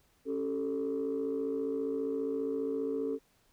sine tone cluster, 276.7 / 386.7 / 441.6 Hz, C#4 / G4 / A4, -3 / -24 / +6 cents, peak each -34 / -38 / -32 dBFS, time 0.25-3.19 s, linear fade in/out 50 ms, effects tanh soft clip ceiling -25 dBFS + pink hiss -69 dBFS RMS until 3.52 s

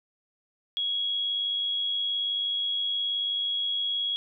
sine tone with amplitude modulation, 3322 Hz, G#7, in tune, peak -24 dBFS, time 0.77-4.16 s, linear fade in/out 0 ms, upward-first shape sine, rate 98.9 Hz, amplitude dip 35%, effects none

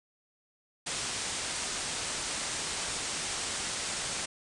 white low-pass noise, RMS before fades -35 dBFS, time 0.86-4.26 s, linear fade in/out 10 ms, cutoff 9400 Hz, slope 96 dB/octave, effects none

